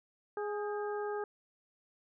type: harmonic tone with a mistuned harmonic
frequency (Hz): 415.3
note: G#4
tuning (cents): 0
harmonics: 1 / 2 / 3 / 4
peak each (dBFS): -35 / -41 / -45 / -47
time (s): 0.37-1.24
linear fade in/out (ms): 2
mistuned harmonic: 4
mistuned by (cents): -58
effects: none